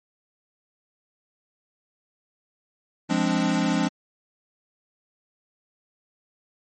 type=chord; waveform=square; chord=D half-diminished seventh; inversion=first; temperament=equal; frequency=174.61 / 207.7 / 261.6 / 293.7 Hz; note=F3 / Ab3 / C4 / D4; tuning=0 / 0 / 0 / 0 cents; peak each=-27 dBFS; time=3.09-3.89 s; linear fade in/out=20 ms; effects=MP3 32 kbps